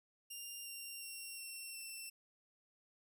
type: tone with pitch steps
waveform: 10% pulse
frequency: 2796 / 2769 / 2742 / 2715 / 2688 Hz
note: F7 / F7 / F7 / F7 / E7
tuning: +1 / -15 / -32 / -50 / +33 cents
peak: -38 dBFS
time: 0.3-2.1 s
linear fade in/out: 10 ms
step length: 360 ms
effects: none